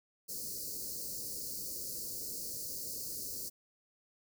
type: band-stop noise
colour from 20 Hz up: white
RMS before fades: -41 dBFS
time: 0.28-3.5 s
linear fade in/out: 20 ms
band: 570 to 4300 Hz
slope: 96 dB/octave
effects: none